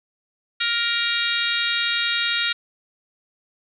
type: harmonic tone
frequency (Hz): 468.9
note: A#4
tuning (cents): +10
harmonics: 3 / 4 / 5 / 6 / 7 / 8 / 9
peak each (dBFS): -26 / -28 / -28 / -29 / -30 / -26 / -33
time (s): 0.6-2.53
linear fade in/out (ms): 10
effects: none